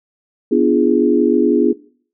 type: chord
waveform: sine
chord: B diminished seventh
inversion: none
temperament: equal with one note detuned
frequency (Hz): 246.9 / 293.7 / 343 / 415.3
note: B3 / D4 / F4 / Ab4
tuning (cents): 0 / 0 / -31 / 0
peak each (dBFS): -16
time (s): 0.51-1.73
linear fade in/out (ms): 10
effects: noise-tail reverb RT60 0.5 s tail -20 dB re dry